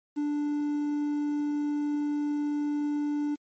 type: tone with quantisation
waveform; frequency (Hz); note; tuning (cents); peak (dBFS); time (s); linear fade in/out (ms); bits
triangle; 293.7; D4; 0; -24; 0.16-3.36; 20; 9
effects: MP3 32 kbps